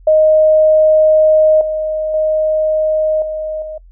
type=tone with level steps; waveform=sine; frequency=622.3 Hz; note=D#5; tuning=in tune; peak=-6 / -15 / -11 / -18 / -23 dBFS; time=0.07-3.78 s; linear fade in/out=5 ms; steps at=1.61 / 2.14 / 3.22 / 3.62 s; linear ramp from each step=2 ms; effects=noise-tail reverb RT60 0.1 s tail -26 dB re dry + added 43 Hz sine -38 dBFS peak until 3.91 s